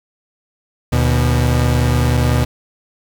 35% pulse tone pair together, 75.9 / 121.72 Hz, D#2 / B2, -42 / -25 cents, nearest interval minor sixth, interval 817 cents, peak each -14 / -13 dBFS, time 0.92-2.45 s, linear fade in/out 10 ms, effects 7-bit

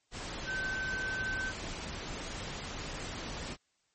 sine tone in noise, 1537 Hz, G6, 35 cents flat, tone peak -33 dBFS, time 0.45-1.53 s, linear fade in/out 50 ms, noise pink, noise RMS -40 dBFS, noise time 0.11-3.57 s, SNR +4 dB, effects white hiss -75 dBFS RMS until 3.94 s + MP3 32 kbps

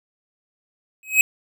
square tone with exponential growth, 2544 Hz, D#7, 38 cents sharp, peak -8 dBFS, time 1.03-1.21 s, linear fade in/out 1 ms, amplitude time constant 38 ms, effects none

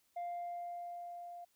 sine tone with level ramp, 698.5 Hz, F5, in tune, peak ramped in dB -35 to -46 dBFS, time 0.16-1.45 s, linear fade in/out 10 ms, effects tanh soft clip ceiling -37 dBFS + white hiss -75 dBFS RMS until 1.55 s

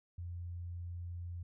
sine tone, 87.1 Hz, F2, 4 cents flat, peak -40 dBFS, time 0.18-1.43 s, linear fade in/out 5 ms, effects none

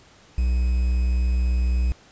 triangle tone with quantisation, 61.74 Hz, B1, in tune, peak -16 dBFS, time 0.38-1.92 s, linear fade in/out 0 ms, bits 7, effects pink hiss -52 dBFS RMS until 2.11 s + resampled to 16000 Hz

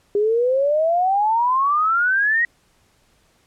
sine exponential sweep, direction up, 403.1 to 1916 Hz, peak -15 dBFS, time 0.15-2.45 s, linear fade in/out 2 ms, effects pink hiss -60 dBFS RMS until 3.46 s + low-pass 11000 Hz 12 dB/octave

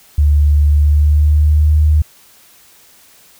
sine tone with pitch glide, 73.42 to 76.27 Hz, D2 to D#2, 0 to -34 cents, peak -7 dBFS, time 0.18-2.02 s, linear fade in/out 5 ms, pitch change +66 cents, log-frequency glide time 0.68-1.77 s, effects white hiss -46 dBFS RMS until 3.39 s

